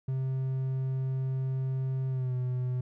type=tone with pitch glide; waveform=triangle; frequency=131.9 to 125.94 Hz; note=C3 to B2; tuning=+14 to +34 cents; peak=-26 dBFS; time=0.08-2.81 s; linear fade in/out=5 ms; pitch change=-80 cents; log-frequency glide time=2.09-2.34 s; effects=none